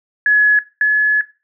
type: tone pair in turn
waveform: sine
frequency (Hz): 1694 / 1704.8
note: G#6 / G#6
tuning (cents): +34 / +45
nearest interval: unison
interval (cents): 11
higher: second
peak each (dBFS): -9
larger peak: neither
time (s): 0.26-0.59 / 0.81-1.21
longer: second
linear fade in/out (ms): 2
effects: noise-tail reverb RT60 0.3 s tail -18 dB re dry